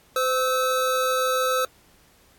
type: tone pair together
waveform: square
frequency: 512.5 / 1300 Hz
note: C5 / E6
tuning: -36 / -24 cents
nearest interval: octave + major third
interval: 1612 cents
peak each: -24 dBFS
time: 0.16-1.65 s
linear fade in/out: 2 ms
effects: pink hiss -57 dBFS RMS until 2.38 s + AAC 64 kbps